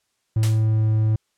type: tone with pitch glide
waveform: triangle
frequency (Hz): 110 to 108.99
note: A2 to A2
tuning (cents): 0 to -16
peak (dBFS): -14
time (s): 0.36-1.16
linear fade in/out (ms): 5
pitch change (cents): -16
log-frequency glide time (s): 0.51-0.89
type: noise with exponential decay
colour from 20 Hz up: white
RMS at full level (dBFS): -26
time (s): 0.43-0.67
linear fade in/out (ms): 1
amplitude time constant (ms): 52
effects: white hiss -71 dBFS RMS until 1.37 s + low-pass 9000 Hz 12 dB/octave